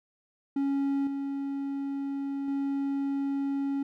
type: tone with level steps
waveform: triangle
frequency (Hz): 277.2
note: C#4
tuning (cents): 0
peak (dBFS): -23 / -28 / -25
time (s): 0.56-3.83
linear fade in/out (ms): 5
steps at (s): 1.07 / 2.48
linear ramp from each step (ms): 2
effects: none